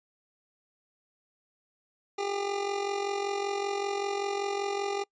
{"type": "tone with amplitude modulation", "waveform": "25% pulse", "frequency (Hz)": 401.4, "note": "G4", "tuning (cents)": 41, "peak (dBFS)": -23, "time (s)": [2.18, 5.04], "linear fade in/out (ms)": 10, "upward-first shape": "sine", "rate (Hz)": 45.2, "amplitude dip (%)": 60, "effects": ["noise-tail reverb RT60 0.1 s tail -25 dB re dry", "resampled to 16000 Hz"]}